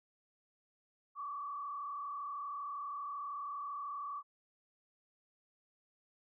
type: tone with frequency modulation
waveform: sine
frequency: 1146 Hz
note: D6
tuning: 43 cents flat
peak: -39 dBFS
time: 1.15-4.23 s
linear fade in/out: 50 ms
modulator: 32.7 Hz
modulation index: 1.2
effects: none